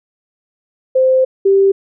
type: tone pair in turn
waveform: sine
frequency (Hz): 520 / 391.4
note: C5 / G4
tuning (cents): -11 / -3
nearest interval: perfect fourth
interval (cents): 492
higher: first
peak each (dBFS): -8 / -7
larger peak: second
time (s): 0.95-1.25 / 1.45-1.72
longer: first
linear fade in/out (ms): 10
effects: none